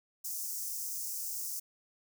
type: high-pass noise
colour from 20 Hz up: white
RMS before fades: -38 dBFS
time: 0.24-1.6 s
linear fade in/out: 10 ms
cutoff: 5300 Hz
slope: 48 dB/octave
effects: none